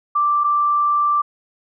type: tone pair in turn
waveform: sine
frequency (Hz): 1174.7 / 1174.7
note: D6 / D6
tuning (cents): 0 / 0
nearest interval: unison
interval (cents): 0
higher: neither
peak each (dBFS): -14 / -14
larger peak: neither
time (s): 0.15-0.44 / 0.44-1.22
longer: second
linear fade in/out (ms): 10
effects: none